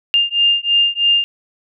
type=beating tone pair; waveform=sine; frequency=2805 / 2808.1 Hz; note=F7 / F7; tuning=+7 / +9 cents; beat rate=3.1 Hz; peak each=-15 dBFS; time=0.14-1.24 s; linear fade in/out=0 ms; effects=none